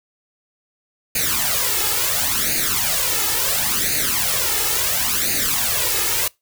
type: noise with flanger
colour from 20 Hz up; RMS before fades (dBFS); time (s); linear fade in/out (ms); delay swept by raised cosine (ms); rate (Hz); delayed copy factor
white; -20; 1.15-6.28; 5; 0.45 to 2.35; 0.72; +0.8
effects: noise-tail reverb RT60 0.2 s tail -24 dB re dry